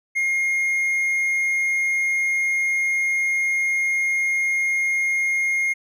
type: tone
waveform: triangle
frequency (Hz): 2136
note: C7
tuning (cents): +35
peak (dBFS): -17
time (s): 0.15-5.74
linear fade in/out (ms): 20
effects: none